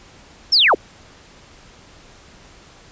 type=linear sweep; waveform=sine; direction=down; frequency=5588 to 207.7 Hz; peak=-10 dBFS; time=0.52-0.75 s; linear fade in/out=10 ms; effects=pink hiss -46 dBFS RMS until 2.91 s + resampled to 16000 Hz